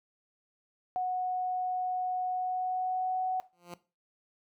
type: tone with pitch glide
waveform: sine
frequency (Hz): 735 to 744.4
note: F#5 to F#5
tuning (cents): -12 to +10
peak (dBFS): -28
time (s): 0.96-3.4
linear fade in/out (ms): 0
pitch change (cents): +22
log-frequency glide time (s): 2.29-3.25
type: tone with exponential growth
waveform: 10% pulse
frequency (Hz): 174.61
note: F3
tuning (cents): 0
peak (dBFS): -31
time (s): 3.53-3.74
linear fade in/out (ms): 0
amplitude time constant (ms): 45
effects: noise-tail reverb RT60 0.3 s tail -17 dB re dry